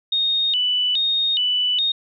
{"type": "tone with vibrato", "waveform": "sine", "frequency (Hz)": 3322, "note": "G#7", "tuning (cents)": 0, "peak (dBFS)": -17, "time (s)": [0.12, 1.92], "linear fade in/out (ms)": 5, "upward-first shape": "square", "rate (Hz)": 1.2, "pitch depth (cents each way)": 190, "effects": []}